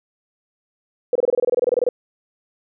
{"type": "tone bursts", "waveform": "sine", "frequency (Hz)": 493.9, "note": "B4", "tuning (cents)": 0, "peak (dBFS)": -13, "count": 16, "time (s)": [1.13, 1.889], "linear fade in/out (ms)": 2, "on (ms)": 24, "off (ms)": 25, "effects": []}